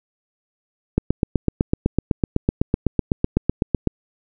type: click train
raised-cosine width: 3 ms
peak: -3 dBFS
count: 24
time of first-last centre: 0.98-3.873 s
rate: 7.95 Hz
effects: none